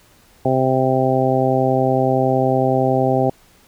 harmonic tone, 130.81 Hz, C3, in tune, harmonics 1 / 2 / 3 / 4 / 5 / 6, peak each -21 / -21 / -21 / -21 / -21 / -21 dBFS, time 0.45-3.3 s, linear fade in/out 5 ms, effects pink hiss -52 dBFS RMS until 3.67 s

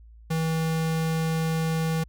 square tone, 161.4 Hz, E3, 36 cents flat, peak -24 dBFS, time 0.3-2.04 s, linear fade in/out 10 ms, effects added 56 Hz sine -46 dBFS peak until 2.08 s

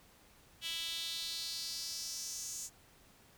sawtooth tone with high-pass filter sweep, 330 Hz, E4, 2 cents sharp, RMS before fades -41 dBFS, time 0.61-2.7 s, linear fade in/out 50 ms, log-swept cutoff 3100 to 6900 Hz, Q 4, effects pink hiss -63 dBFS RMS until 3.37 s

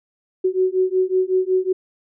sine beating tone pair, 370 / 375.4 Hz, F#4 / F#4, 0 / +25 cents, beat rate 5.4 Hz, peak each -19 dBFS, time 0.44-1.73 s, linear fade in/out 10 ms, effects none

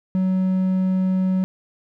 triangle tone, 187 Hz, F#3, 19 cents sharp, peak -15 dBFS, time 0.15-1.44 s, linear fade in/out 0 ms, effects none

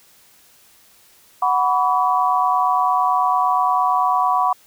sine chord, F# suspended fourth, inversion none, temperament equal with one note detuned, 740 / 987.8 / 1136.6 Hz, F#5 / B5 / C#6, 0 / 0 / +43 cents, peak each -19 dBFS, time 1.42-4.53 s, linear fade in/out 5 ms, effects white hiss -52 dBFS RMS until 4.66 s

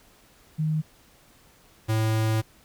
sine / square tone pair in turn, 155.56 / 110.26 Hz, D#3 / A2, 0 / +4 cents, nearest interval tritone, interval 596 cents, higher first, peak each -22 dBFS, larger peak neither, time 0.58-0.82 / 1.88-2.42 s, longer second, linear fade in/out 20 ms, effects pink hiss -57 dBFS RMS until 2.64 s

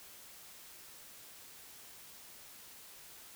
silence, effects white hiss -54 dBFS RMS until 3.35 s

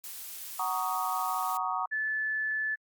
blue noise, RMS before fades -41 dBFS, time 0.04-1.57 s, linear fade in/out 0 ms
sine chord, D# minor seventh, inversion first, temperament just, 746.7 / 933.4 / 1120.1 / 1244.5 Hz, F#5 / A#5 / C#6 / D#6, +16 / +2 / +18 / 0 cents, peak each -34 dBFS, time 0.59-1.86 s, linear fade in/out 5 ms
sine tone, 1738 Hz, A6, 22 cents flat, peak -28 dBFS, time 1.91-2.76 s, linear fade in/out 20 ms
effects Opus 48 kbps

